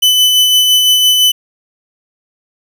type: tone with tremolo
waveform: 40% pulse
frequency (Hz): 3000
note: F#7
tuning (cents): +23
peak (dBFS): -5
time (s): 0.02-1.32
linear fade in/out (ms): 10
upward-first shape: sine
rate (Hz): 5.9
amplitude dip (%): 30
effects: none